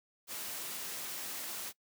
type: noise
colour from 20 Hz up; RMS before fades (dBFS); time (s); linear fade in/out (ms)
white; -41; 0.27-1.73; 50
effects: noise-tail reverb RT60 0.1 s tail -22 dB re dry + high-pass 150 Hz 12 dB/octave